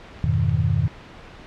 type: clicks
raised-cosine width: 0.2 ms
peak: -25 dBFS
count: 3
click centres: 0.191 / 0.338 / 0.495 s
type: chord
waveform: sine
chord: F half-diminished seventh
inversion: none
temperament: equal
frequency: 87.31 / 103.83 / 123.47 / 155.56 Hz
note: F2 / Ab2 / Cb3 / Eb3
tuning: 0 / 0 / 0 / 0 cents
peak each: -23 dBFS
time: 0.24-0.88 s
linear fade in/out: 0 ms
effects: pink hiss -42 dBFS RMS until 1.46 s + low-pass 3000 Hz 12 dB/octave

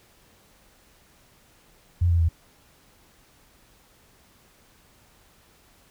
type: tone with pitch steps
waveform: sine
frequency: 87.31 / 84.87 / 82.5 Hz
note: F2 / F2 / E2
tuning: 0 / -49 / +2 cents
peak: -17 dBFS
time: 2.01-2.289 s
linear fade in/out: 10 ms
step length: 93 ms
effects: pink hiss -58 dBFS RMS until 5.9 s

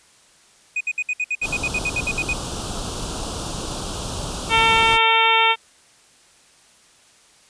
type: tone bursts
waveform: triangle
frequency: 2489 Hz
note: D#7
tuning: in tune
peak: -18 dBFS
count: 15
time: 0.76-2.333 s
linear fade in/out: 5 ms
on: 47 ms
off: 62 ms
type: band-stop noise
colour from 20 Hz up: pink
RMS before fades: -28 dBFS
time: 1.41-4.99 s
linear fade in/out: 50 ms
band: 1400 to 2800 Hz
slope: 48 dB/octave
type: harmonic tone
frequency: 450.8 Hz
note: A4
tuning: 42 cents sharp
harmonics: 1 / 2 / 3 / 4 / 5 / 6 / 7 / 8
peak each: -27 / -18 / -22 / -28 / -21 / -21 / -23 / -25 dBFS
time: 4.49-5.56 s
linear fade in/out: 50 ms
effects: white hiss -53 dBFS RMS until 7.49 s + resampled to 22050 Hz

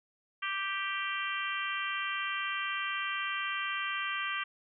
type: harmonic tone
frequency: 392 Hz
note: G4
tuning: in tune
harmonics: 3 / 4 / 5 / 6 / 7 / 8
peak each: -37 / -38 / -39 / -40 / -40 / -41 dBFS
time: 0.42-4.44 s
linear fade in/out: 10 ms
effects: none

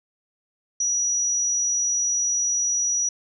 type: tone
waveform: sine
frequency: 5830 Hz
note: F#8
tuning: 26 cents flat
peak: -20 dBFS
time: 0.8-3.09 s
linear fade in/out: 5 ms
effects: none

